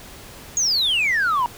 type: exponential sweep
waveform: sine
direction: down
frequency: 6760 to 932.3 Hz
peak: -15 dBFS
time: 0.57-1.46 s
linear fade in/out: 0 ms
effects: tanh soft clip ceiling -15 dBFS + pink hiss -41 dBFS RMS until 1.57 s